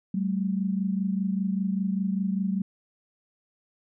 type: tone pair together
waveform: sine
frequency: 190.44 / 215.5 Hz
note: G3 / A3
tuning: -50 / -36 cents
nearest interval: major second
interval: 214 cents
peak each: -25 / -30 dBFS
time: 0.14-2.62 s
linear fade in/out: 5 ms
effects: none